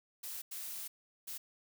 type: noise bursts at uneven times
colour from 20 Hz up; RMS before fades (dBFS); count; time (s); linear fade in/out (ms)
blue; -43; 3; 0.23-0.42 / 0.51-0.88 / 1.27-1.38; 10
effects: none